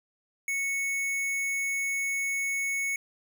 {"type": "tone", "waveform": "square", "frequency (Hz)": 2210, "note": "C#7", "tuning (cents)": -6, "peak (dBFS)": -28, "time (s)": [0.48, 2.96], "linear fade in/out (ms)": 2, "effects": []}